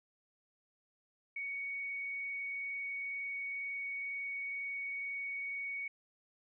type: tone with frequency modulation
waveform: sine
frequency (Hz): 2234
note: C#7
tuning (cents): +13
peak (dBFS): -37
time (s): 1.36-5.88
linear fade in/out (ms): 5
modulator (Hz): 22.1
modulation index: 0.64
effects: none